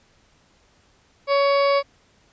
harmonic tone with a mistuned harmonic, 560 Hz, C#5, 18 cents sharp, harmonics 1 / 2 / 3 / 4 / 5 / 6 / 7 / 8 / 9, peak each -17 / -22 / -38 / -28 / -39 / -40 / -38 / -34 / -36 dBFS, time 1.27-1.83 s, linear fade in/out 50 ms, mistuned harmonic 8, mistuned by +49 cents, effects pink hiss -59 dBFS RMS until 2.32 s + resampled to 16000 Hz

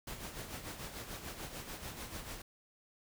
pink noise with tremolo, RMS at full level -43 dBFS, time 0.07-2.42 s, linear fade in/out 5 ms, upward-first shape sine, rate 6.8 Hz, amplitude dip 55%, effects none

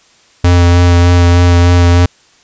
square tone with vibrato, 87.5 Hz, F2, 4 cents sharp, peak -5 dBFS, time 0.44-2.06 s, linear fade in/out 5 ms, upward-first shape sine, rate 3.3 Hz, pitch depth 15 cents each way, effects white hiss -47 dBFS RMS until 2.43 s + resampled to 16000 Hz

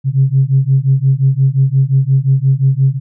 sine beating tone pair, 131.9 / 137.6 Hz, C3 / C#3, +14 / -12 cents, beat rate 5.7 Hz, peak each -11 dBFS, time 0.04-3 s, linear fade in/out 50 ms, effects tanh soft clip ceiling -1 dBFS

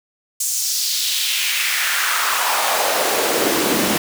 pink noise with high-pass filter sweep, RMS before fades -19 dBFS, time 0.4-3.98 s, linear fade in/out 5 ms, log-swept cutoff 7300 to 210 Hz, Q 2.1, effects none

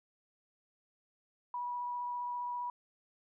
sine tone with vibrato, 974 Hz, B5, 24 cents flat, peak -35 dBFS, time 1.54-2.7 s, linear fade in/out 2 ms, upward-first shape sine, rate 15 Hz, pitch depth 10 cents each way, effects none

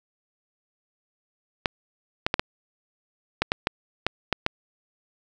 clicks, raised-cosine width 0.3 ms, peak -5 dBFS, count 10, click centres 1.658 / 2.265 / 2.341 / 2.395 / 3.42 / 3.519 / 3.671 / 4.066 / 4.327 / 4.464 s, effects none

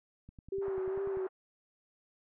click train, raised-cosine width 5 ms, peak -38 dBFS, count 10, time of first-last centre 0.29-1.172 s, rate 10.2 Hz
sine tone with vibrato, 385.3 Hz, G4, 30 cents flat, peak -32 dBFS, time 0.52-1.27 s, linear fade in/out 5 ms, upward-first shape sine, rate 2.4 Hz, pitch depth 38 cents each way
pink band-pass noise, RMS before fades -50 dBFS, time 0.61-1.29 s, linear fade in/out 20 ms, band 500 to 1400 Hz, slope 24 dB/octave
effects none

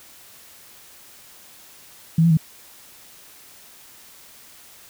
sine tone with pitch steps, 163.1 / 168 / 158.6 Hz, E3 / E3 / D#3, -18 / +33 / +33 cents, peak -12 dBFS, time 2.18-2.372 s, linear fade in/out 5 ms, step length 64 ms, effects white hiss -47 dBFS RMS until 4.89 s

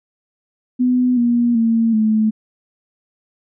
sine tone with pitch steps, 250 / 238.6 / 227.7 / 217.3 Hz, B3 / A#3 / A#3 / A3, +21 / +41 / -40 / -21 cents, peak -12 dBFS, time 0.79-2.31 s, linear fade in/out 20 ms, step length 380 ms, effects none

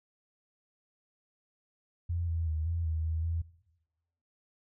sine tone with pitch steps, 85.7 / 82.7 / 78.5 / 84.2 / 79.8 / 80.5 / 83.1 Hz, F2 / E2 / D#2 / E2 / D#2 / E2 / E2, -32 / +6 / +16 / +37 / +44 / -41 / +15 cents, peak -29 dBFS, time 2.09-3.42 s, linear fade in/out 10 ms, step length 190 ms, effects noise-tail reverb RT60 1.0 s tail -20 dB re dry

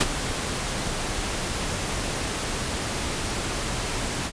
pink noise with ADSR envelope, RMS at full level -18 dBFS, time 0-4.32 s, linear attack 10 ms, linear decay 36 ms, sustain -10 dB, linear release 61 ms, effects resampled to 22050 Hz

